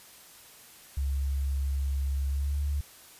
sine tone with pitch glide, 68.8 to 71.89 Hz, C#2 to D2, -12 to -36 cents, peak -26 dBFS, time 0.97-2.81 s, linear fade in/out 5 ms, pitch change +76 cents, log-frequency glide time 2.29-2.59 s, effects white hiss -52 dBFS RMS until 3.19 s + resampled to 32000 Hz

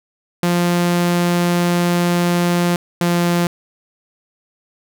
sawtooth tone pair in turn, 174.61 / 173.4 Hz, F3 / F3, 0 / -12 cents, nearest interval unison, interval 12 cents, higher first, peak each -10 dBFS, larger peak neither, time 0.43-2.76 / 3.01-3.47 s, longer first, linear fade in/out 2 ms, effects none

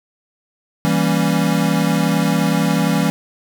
square chord, E diminished seventh, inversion none, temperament equal, 164.81 / 196 / 233.1 / 277.2 Hz, E3 / G3 / Bb3 / Db4, 0 / 0 / 0 / 0 cents, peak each -19 / -20 / -23 / -22 dBFS, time 0.85-3.1 s, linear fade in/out 0 ms, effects none

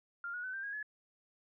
sine tone with pitch steps, 1396.9 / 1453.7 / 1512.8 / 1574.3 / 1638.3 / 1704.9 Hz, F6 / F#6 / F#6 / G6 / G#6 / G#6, 0 / -31 / +38 / +7 / -24 / +45 cents, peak -38 dBFS, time 0.24-0.828 s, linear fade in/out 2 ms, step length 98 ms, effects none

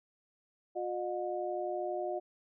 sine tone cluster, 359.2 / 610 / 722 Hz, F4 / D#5 / F#5, +49 / -34 / -43 cents, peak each -37 / -37 / -38 dBFS, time 0.75-2.2 s, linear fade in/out 20 ms, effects none

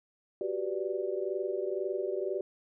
sine chord, G major seventh, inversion third, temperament equal, 370 / 392 / 493.9 / 587.3 Hz, F#4 / G4 / B4 / D5, 0 / 0 / 0 / 0 cents, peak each -35 / -34 / -39 / -37 dBFS, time 0.41-2.41 s, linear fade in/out 2 ms, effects none

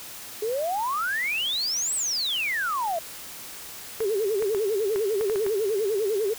sine exponential two-way sweep, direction up then down, 413.5 to 8320 to 631 Hz, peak -24 dBFS, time 0.42-2.99 s, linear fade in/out 5 ms, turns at 1.95 s
sine tone with vibrato, 416.9 Hz, G#4, 7 cents sharp, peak -22 dBFS, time 4-6.34 s, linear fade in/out 10 ms, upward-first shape sine, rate 10 Hz, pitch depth 150 cents each way
clicks, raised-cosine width 0.5 ms, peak -19 dBFS, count 8, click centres 4.005 / 4.424 / 4.548 / 4.96 / 5.211 / 5.298 / 5.359 / 5.465 s
effects white hiss -40 dBFS RMS until 6.38 s

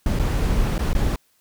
brown noise with dropouts, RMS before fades -20 dBFS, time 0.06-1.16 s, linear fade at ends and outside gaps 2 ms, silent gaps 0.19-0.195 / 0.781-0.791 / 0.932-0.95 s, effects white hiss -63 dBFS RMS until 1.4 s

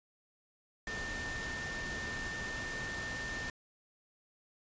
sine tone in noise, 1800 Hz, A6, 39 cents sharp, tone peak -39 dBFS, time 0.87-3.5 s, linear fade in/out 2 ms, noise pink, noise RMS -42 dBFS, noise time 0.87-3.5 s, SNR 0 dB, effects resampled to 16000 Hz

